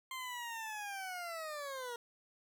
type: linear sweep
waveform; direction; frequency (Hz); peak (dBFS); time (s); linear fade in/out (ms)
20% pulse; down; 1053 to 467.5; -36; 0.11-1.96; 2
effects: none